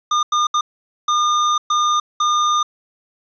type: tone bursts at uneven times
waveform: square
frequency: 1212 Hz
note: D#6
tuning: 46 cents flat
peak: -15 dBFS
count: 6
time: 0.11-0.23 / 0.32-0.47 / 0.54-0.61 / 1.08-1.58 / 1.7-2 / 2.2-2.63 s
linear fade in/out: 5 ms
effects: resampled to 16000 Hz + 8-bit